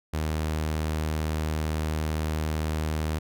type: tone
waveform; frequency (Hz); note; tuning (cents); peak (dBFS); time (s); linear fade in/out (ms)
sawtooth; 77.78; D#2; 0; -22; 0.13-3.19; 10
effects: none